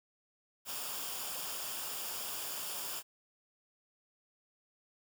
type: noise with comb filter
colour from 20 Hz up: white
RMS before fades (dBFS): -40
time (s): 0.65-3.03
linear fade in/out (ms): 50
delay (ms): 0.49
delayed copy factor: -0.55
effects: none